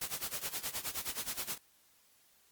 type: noise with tremolo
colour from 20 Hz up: white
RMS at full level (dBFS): -36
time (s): 0.01-1.58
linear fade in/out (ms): 5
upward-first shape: sine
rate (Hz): 9.5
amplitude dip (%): 85
effects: white hiss -67 dBFS RMS until 2.51 s + Opus 48 kbps

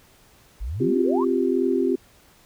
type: exponential sweep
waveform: sine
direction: up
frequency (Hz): 44.32 to 1204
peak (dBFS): -26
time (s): 0.6-1.25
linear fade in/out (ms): 20
type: chord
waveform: sine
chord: C suspended fourth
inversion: none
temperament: equal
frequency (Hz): 261.6 / 349.2 / 392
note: C4 / F4 / G4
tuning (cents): 0 / 0 / 0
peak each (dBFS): -23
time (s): 0.8-1.96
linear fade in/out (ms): 10
effects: pink hiss -55 dBFS RMS until 2.45 s

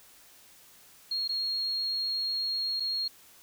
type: tone with dropouts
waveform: sine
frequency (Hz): 4273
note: C8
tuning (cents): +36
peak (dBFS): -28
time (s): 1.11-3.08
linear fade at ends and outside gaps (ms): 5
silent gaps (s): 1.278-1.291 / 2.799-2.803
effects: white hiss -56 dBFS RMS until 3.42 s

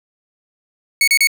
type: tone bursts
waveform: sawtooth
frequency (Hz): 2217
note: C#7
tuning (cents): 0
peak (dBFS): -7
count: 3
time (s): 1.01-1.272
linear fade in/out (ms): 2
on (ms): 66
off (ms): 32
effects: none

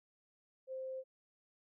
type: tone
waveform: sine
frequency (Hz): 523.3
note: C5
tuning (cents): 0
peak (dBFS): -40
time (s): 0.67-1.04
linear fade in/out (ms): 50
effects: none

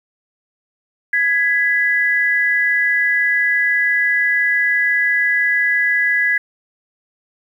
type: tone pair together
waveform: sine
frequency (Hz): 1665 / 1990.9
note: G#6 / B6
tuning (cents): +4 / +13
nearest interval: minor third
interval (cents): 309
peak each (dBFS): -16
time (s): 1.13-6.38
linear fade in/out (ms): 5
effects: 8-bit

